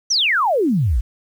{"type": "exponential sweep", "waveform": "sine", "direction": "down", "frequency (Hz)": [6230, 48.07], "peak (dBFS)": -14, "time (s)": [0.1, 1.01], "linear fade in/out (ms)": 10, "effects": ["8-bit"]}